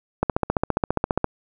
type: click train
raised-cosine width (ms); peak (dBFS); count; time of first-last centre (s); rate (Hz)
1; -5; 16; 0.23-1.244; 14.8
effects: none